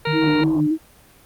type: harmonic tone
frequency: 466.2 Hz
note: A#4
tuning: in tune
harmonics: 1 / 2 / 3 / 4 / 5 / 6 / 8 / 9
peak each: -24 / -27 / -29 / -30 / -31 / -32 / -33 / -34 dBFS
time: 0.05-0.44 s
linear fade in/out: 5 ms
type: tone with tremolo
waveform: sine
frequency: 153.1 Hz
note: D#3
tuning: 28 cents flat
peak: -19 dBFS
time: 0.07-0.67 s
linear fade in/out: 2 ms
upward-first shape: triangle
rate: 5.9 Hz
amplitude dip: 95%
type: tone with vibrato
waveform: sine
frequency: 310 Hz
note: D#4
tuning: 6 cents flat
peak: -16 dBFS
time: 0.12-0.78 s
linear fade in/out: 50 ms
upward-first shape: square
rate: 3.4 Hz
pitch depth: 45 cents each way
type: low-pass noise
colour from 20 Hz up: white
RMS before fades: -35 dBFS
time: 0.21-0.61 s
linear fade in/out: 10 ms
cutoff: 1100 Hz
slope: 96 dB/octave
effects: pink hiss -50 dBFS RMS until 1.25 s + Opus 32 kbps